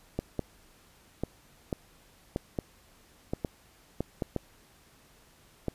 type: clicks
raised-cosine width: 2 ms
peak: -16 dBFS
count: 12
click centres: 0.19 / 0.393 / 1.236 / 1.728 / 2.361 / 2.588 / 3.335 / 3.448 / 4.006 / 4.222 / 4.363 / 5.683 s
effects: pink hiss -60 dBFS RMS until 5.74 s + resampled to 32000 Hz